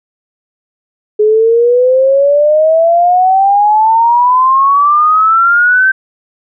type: exponential sweep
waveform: sine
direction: up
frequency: 420 to 1562 Hz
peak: -5 dBFS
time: 1.19-5.92 s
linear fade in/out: 10 ms
effects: none